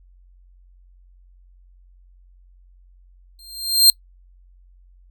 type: tone with exponential growth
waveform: sawtooth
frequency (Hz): 4184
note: C8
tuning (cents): -1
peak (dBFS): -3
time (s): 3.39-3.9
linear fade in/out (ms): 1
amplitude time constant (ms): 110
effects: noise-tail reverb RT60 0.1 s tail -25 dB re dry + added 45 Hz sine -48 dBFS peak until 5.1 s